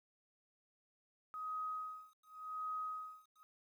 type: tone with tremolo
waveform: sine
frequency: 1259 Hz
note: D#6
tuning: 20 cents sharp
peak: -38 dBFS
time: 1.34-3.43 s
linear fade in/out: 0 ms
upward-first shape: sine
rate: 0.89 Hz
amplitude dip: 100%
effects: 12-bit